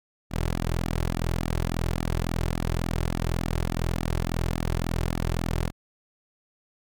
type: tone with flanger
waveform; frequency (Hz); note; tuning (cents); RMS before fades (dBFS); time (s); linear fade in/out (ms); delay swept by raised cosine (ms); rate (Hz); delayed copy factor
sawtooth; 41.94; E1; +31; -27; 0.3-5.72; 50; 1.9 to 4.2; 3.5; -0.8
effects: none